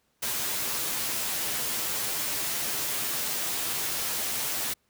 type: noise with comb filter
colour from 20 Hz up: white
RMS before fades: -30 dBFS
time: 0.22-4.74 s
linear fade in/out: 10 ms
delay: 11 ms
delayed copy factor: -0.55
effects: pink hiss -71 dBFS RMS until 4.89 s + high-pass 60 Hz 12 dB/octave